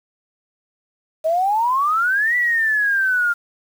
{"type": "exponential two-way sweep", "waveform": "sine", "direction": "up then down", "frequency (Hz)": [622.3, 1975.5, 1394], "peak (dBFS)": -15, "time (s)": [1.24, 3.34], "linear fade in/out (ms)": 20, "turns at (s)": 2.36, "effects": ["7-bit"]}